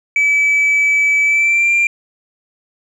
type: tone with pitch glide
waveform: sine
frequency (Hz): 2298 to 2379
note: D7 to D7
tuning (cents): -38 to +22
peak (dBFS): -8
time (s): 0.16-1.87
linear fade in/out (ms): 2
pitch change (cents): +60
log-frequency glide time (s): 1.23-1.73
effects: tanh soft clip ceiling -9 dBFS